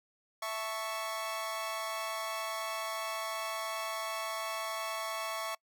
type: chord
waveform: sawtooth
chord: A major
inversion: second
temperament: equal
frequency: 659.3 / 880 / 1108.7 Hz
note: E5 / A5 / C#6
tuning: 0 / 0 / 0 cents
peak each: -35 / -40 / -34 dBFS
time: 0.42-5.55 s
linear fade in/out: 5 ms
effects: noise-tail reverb RT60 0.1 s tail -25 dB re dry